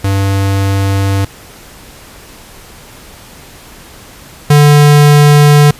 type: tone pair in turn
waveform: square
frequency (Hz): 98 / 146.83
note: G2 / D3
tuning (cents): 0 / 0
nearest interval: perfect fifth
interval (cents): 700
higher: second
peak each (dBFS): -10 / -3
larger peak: second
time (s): 0.04-1.25 / 4.5-5.71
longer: neither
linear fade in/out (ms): 5
effects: pink hiss -35 dBFS RMS until 5.79 s + resampled to 32000 Hz